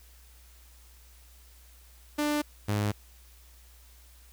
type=tone pair in turn; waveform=sawtooth; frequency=296.4 / 103.92 Hz; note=D4 / G#2; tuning=+16 / +2 cents; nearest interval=octave + tritone; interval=1814 cents; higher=first; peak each=-22 dBFS; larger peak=neither; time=2.18-2.42 / 2.68-2.92 s; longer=neither; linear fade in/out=10 ms; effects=added 60 Hz sine -53 dBFS peak until 4.32 s + white hiss -59 dBFS RMS until 4.32 s